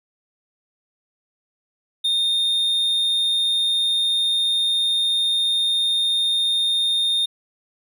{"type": "tone", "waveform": "triangle", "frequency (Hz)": 3657, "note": "A#7", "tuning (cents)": -34, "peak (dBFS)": -16, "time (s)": [2.04, 7.26], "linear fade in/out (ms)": 10, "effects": []}